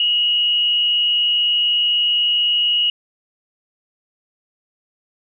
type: tone with frequency modulation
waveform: sine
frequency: 2889 Hz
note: F#7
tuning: 42 cents flat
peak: -14 dBFS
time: 0-2.9 s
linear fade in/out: 2 ms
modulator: 182 Hz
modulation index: 0.27
effects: none